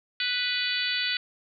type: harmonic tone with a mistuned harmonic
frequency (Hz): 493.9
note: B4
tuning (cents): 0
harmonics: 3 / 4 / 5 / 6 / 7 / 8 / 9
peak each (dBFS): -33 / -33 / -33 / -33 / -33 / -33 / -33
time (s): 0.2-1.17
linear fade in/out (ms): 2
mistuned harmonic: 9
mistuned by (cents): +25
effects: none